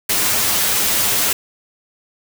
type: noise with comb filter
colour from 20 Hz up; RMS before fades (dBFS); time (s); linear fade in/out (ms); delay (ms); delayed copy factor
white; -17; 0.09-1.33; 5; 9.7; +0.65
effects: none